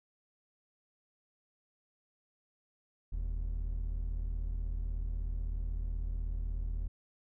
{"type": "tone pair together", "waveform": "triangle", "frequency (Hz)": [41.56, 77.78], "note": ["E1", "D#2"], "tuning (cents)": [15, 0], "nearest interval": "major seventh", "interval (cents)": 1085, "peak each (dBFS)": [-31, -40], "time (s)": [3.12, 6.88], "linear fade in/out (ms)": 10, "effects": []}